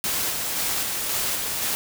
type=noise with tremolo; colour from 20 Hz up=white; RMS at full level=-25 dBFS; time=0.04-1.75 s; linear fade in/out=0 ms; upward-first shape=square; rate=1.9 Hz; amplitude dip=25%; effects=none